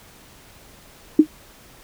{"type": "tone with exponential decay", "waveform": "sine", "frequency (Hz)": 307.9, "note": "D#4", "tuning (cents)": -18, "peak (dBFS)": -3, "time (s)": [1.19, 1.27], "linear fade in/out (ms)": 5, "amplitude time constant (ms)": 16, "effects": ["pink hiss -48 dBFS RMS until 1.83 s"]}